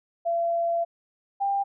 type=tone pair in turn; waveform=sine; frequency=679 / 795.1 Hz; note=F5 / G5; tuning=-49 / +24 cents; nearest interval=minor third; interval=273 cents; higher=second; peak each=-22 dBFS; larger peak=neither; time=0.25-0.85 / 1.4-1.64 s; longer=first; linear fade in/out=20 ms; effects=none